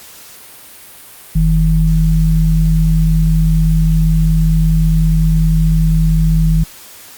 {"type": "tone pair together", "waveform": "sine", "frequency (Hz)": [44.9, 160], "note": ["F1", "D#3"], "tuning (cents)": [49, 49], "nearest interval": "octave + minor seventh", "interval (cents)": 2200, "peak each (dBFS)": -11, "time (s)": [1.35, 6.64], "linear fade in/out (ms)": 10, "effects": ["white hiss -37 dBFS RMS until 7.17 s", "Opus 48 kbps"]}